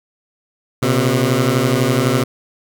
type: beating tone pair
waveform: 15% pulse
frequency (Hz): 121.6 / 133.6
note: B2 / C3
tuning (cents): -26 / +36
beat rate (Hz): 12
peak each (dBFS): -10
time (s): 0.82-2.24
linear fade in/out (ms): 10
effects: none